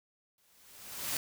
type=noise with exponential growth; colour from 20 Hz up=white; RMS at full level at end=-32 dBFS; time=0.38-1.17 s; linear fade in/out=2 ms; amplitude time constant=170 ms; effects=none